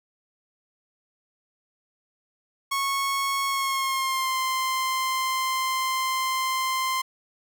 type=tone with pitch glide; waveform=sawtooth; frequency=1100 to 1044.3 Hz; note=C#6 to C6; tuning=-14 to -4 cents; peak=-20 dBFS; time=2.71-7.02 s; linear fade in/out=10 ms; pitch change=-90 cents; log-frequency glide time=3.47-4.38 s; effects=none